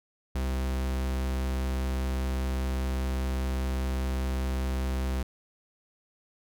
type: tone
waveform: 45% pulse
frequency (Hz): 65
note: C2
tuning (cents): -11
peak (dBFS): -27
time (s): 0.35-5.23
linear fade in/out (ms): 5
effects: none